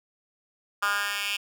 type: tone with high-pass filter sweep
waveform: 10% pulse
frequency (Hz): 203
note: G#3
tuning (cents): -39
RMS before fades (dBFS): -28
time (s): 0.82-1.37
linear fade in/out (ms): 10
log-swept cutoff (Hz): 1300 to 2600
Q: 4.3
effects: none